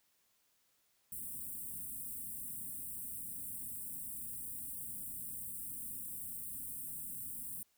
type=band-stop noise; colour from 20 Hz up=white; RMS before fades=-44 dBFS; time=1.12-7.63 s; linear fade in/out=2 ms; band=290 to 8100 Hz; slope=96 dB/octave; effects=white hiss -75 dBFS RMS until 7.77 s